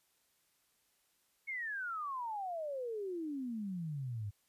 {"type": "exponential sweep", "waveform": "sine", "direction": "down", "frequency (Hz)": [2217, 98], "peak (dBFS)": -37, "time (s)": [1.47, 4.31], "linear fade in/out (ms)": 20, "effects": ["white hiss -75 dBFS RMS until 4.48 s", "resampled to 32000 Hz"]}